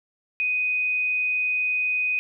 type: tone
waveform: sine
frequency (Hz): 2496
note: D#7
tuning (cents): +5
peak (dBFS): -21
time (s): 0.4-2.19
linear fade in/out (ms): 0
effects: none